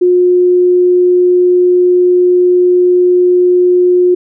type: tone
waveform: sine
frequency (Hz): 359.1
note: F4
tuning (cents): +48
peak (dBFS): -5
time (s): 0.01-4.15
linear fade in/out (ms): 10
effects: none